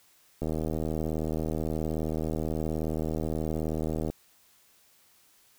click train, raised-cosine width 2 ms, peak -18 dBFS, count 291, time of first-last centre 0.42-4.1 s, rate 78.8 Hz, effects white hiss -62 dBFS RMS until 5.58 s

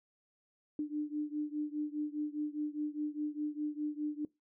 sine beating tone pair, 297.4 / 302.3 Hz, D4 / D#4, +22 / -50 cents, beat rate 4.9 Hz, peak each -36 / -38 dBFS, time 0.79-4.25 s, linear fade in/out 2 ms, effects noise-tail reverb RT60 0.2 s tail -22 dB re dry

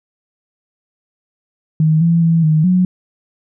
sine tone with pitch steps, 156.9 / 167.8 / 165.1 / 155.7 / 182.5 Hz, D#3 / E3 / E3 / D#3 / F#3, +15 / +31 / +3 / +2 / -24 cents, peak -9 dBFS, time 1.8-2.85 s, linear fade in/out 2 ms, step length 210 ms, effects none

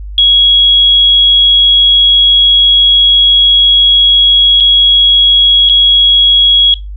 sine tone with dropouts, 3322 Hz, G#7, in tune, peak -3 dBFS, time 0.18-6.74 s, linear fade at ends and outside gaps 1 ms, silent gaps 4.602-4.606 / 5.69-5.696 s, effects noise-tail reverb RT60 0.2 s tail -19 dB re dry + added 50 Hz sine -21 dBFS peak until 6.96 s

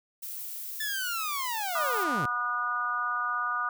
violet noise, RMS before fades -38 dBFS, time 0.22-2.04 s, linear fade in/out 10 ms
sawtooth linear sweep, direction down, 1760 to 106.1 Hz, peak -27 dBFS, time 0.8-2.26 s, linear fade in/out 5 ms
harmonic tone, 243.4 Hz, B3, 25 cents flat, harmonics 3 / 4 / 5 / 6, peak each -40 / -38 / -29 / -32 dBFS, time 1.75-3.69 s, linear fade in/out 2 ms
effects none

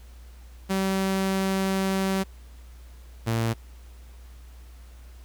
sawtooth tone pair in turn, 192 / 114.16 Hz, G3 / A#2, -36 / -36 cents, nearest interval major sixth, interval 900 cents, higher first, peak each -19 dBFS, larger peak neither, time 0.69-2.24 / 3.26-3.54 s, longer first, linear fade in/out 20 ms, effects added 60 Hz sine -43 dBFS peak until 5.24 s + pink hiss -57 dBFS RMS until 5.24 s

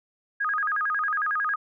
sine tone with vibrato, 1430 Hz, F6, 41 cents sharp, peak -23 dBFS, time 0.4-1.56 s, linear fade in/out 10 ms, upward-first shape square, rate 11 Hz, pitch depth 240 cents each way, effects none

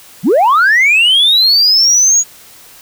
sine linear sweep, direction up, 140.4 to 6800 Hz, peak -4 dBFS, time 0.23-2.24 s, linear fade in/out 50 ms, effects tanh soft clip ceiling -4 dBFS + white hiss -39 dBFS RMS until 2.81 s

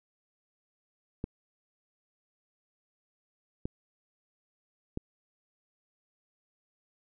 clicks, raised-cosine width 3 ms, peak -20 dBFS, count 3, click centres 1.241 / 3.655 / 4.974 s, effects none

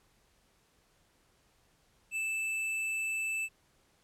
sine tone with tanh clipping, 2637 Hz, E7, in tune, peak -33 dBFS, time 2.11-3.49 s, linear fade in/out 50 ms, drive 13 dB, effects pink hiss -69 dBFS RMS until 4.03 s + low-pass 12000 Hz 12 dB/octave

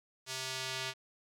square tone with band-pass filter sweep, 130.81 Hz, C3, in tune, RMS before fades -39 dBFS, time 0.26-0.94 s, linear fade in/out 50 ms, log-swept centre 5600 to 3500 Hz, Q 0.97, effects none

